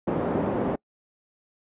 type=band-pass noise; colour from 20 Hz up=pink; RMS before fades=-26 dBFS; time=0.07-0.76 s; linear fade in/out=10 ms; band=200 to 610 Hz; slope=12 dB/octave; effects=noise-tail reverb RT60 0.1 s tail -26 dB re dry + resampled to 8000 Hz